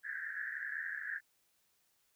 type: band-pass noise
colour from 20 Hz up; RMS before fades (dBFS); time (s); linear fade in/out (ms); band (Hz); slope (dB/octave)
pink; -41; 0.03-1.21; 50; 1600 to 1800; 96
effects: white hiss -75 dBFS RMS until 2.15 s